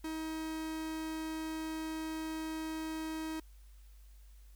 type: tone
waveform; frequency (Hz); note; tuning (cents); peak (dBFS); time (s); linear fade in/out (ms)
45% pulse; 317.2; D#4; +33; -37; 0.04-3.4; 5
effects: added 50 Hz sine -53 dBFS peak until 4.55 s + white hiss -69 dBFS RMS until 4.55 s